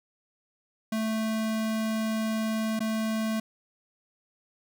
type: tone with dropouts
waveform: square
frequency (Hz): 220.2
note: A3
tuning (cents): +2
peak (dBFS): -27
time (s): 0.92-3.4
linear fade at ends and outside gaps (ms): 5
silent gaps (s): 2.793-2.804
effects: none